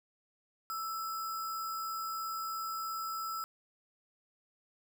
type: tone with sample-and-hold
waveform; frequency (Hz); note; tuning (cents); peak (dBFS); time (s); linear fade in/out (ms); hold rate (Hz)
sine; 1318.5; E6; 0; -35; 0.7-3.44; 0; 6300
effects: none